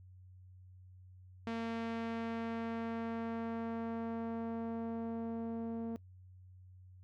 sawtooth tone with low-pass filter sweep, 228.7 Hz, A#3, 33 cents flat, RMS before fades -39 dBFS, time 1.47-5.96 s, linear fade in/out 0 ms, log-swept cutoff 3300 to 520 Hz, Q 0.75, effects noise-tail reverb RT60 0.1 s tail -22 dB re dry + added 92 Hz sine -54 dBFS peak until 7.03 s

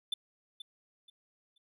triangle tone with echo, 3520 Hz, A7, in tune, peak -28 dBFS, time 0.12-0.14 s, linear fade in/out 5 ms, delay 480 ms, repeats 3, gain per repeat -12 dB, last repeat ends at 1.58 s, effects none

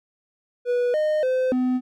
triangle tone with pitch steps, 488.7 / 613 / 514 / 253.2 Hz, B4 / D#5 / C5 / B3, -18 / -26 / -31 / +43 cents, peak -17 dBFS, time 0.65-1.81 s, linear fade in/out 50 ms, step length 290 ms, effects none

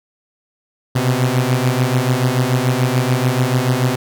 sawtooth beating tone pair, 123.47 / 130.37 Hz, B2 / C3, 0 / -6 cents, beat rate 6.9 Hz, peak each -13 dBFS, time 0.95-3.96 s, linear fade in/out 10 ms, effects none

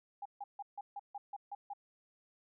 sine tone bursts, 810 Hz, G#5, 43 cents flat, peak -40 dBFS, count 9, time 0.22-1.735 s, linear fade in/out 5 ms, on 35 ms, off 150 ms, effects none

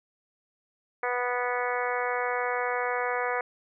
harmonic tone, 246.1 Hz, B3, 6 cents flat, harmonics 2 / 3 / 4 / 5 / 6 / 7 / 8 / 9, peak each -31 / -33 / -34 / -35 / -36 / -36 / -37 / -38 dBFS, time 1.03-3.41 s, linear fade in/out 2 ms, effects none

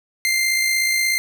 sawtooth tone with amplitude modulation, 2093 Hz, C7, in tune, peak -12 dBFS, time 0.25-1.18 s, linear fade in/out 0 ms, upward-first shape sine, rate 56.6 Hz, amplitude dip 35%, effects none

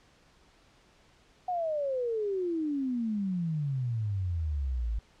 sine exponential sweep, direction down, 740 to 52.4 Hz, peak -28 dBFS, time 1.48-4.99 s, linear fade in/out 5 ms, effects pink hiss -62 dBFS RMS until 5.2 s + low-pass 6000 Hz 12 dB/octave

